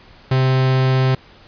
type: tone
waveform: 45% pulse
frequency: 130.81 Hz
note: C3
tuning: in tune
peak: -13 dBFS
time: 0.31-1.15 s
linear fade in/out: 5 ms
effects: pink hiss -46 dBFS RMS until 1.47 s + resampled to 11025 Hz